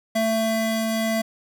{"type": "tone pair together", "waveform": "square", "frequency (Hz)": [222.9, 668], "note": ["A3", "E5"], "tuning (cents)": [23, 23], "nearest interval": "octave + perfect fifth", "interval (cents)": 1900, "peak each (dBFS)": -24, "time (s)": [0.15, 1.22], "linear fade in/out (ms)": 10, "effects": []}